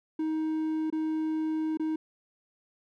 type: tone with dropouts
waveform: triangle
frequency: 314.5 Hz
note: D#4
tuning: 19 cents sharp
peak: -25 dBFS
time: 0.19-1.96 s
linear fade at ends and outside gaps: 5 ms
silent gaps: 0.902-0.925 / 1.773-1.796 s
effects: none